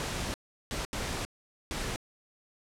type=noise bursts at uneven times; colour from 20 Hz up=pink; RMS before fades=-34 dBFS; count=4; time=0-0.34 / 0.71-0.85 / 0.93-1.25 / 1.71-1.96 s; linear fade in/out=0 ms; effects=low-pass 9000 Hz 12 dB/octave